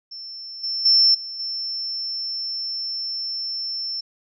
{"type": "tone with level steps", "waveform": "sine", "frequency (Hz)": 5360, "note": "E8", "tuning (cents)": 28, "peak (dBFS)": [-33, -23, -12, -30, -25], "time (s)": [0.11, 4.01], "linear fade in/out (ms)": 10, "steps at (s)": [0.63, 0.85, 1.14, 1.39], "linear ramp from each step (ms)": 10, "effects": []}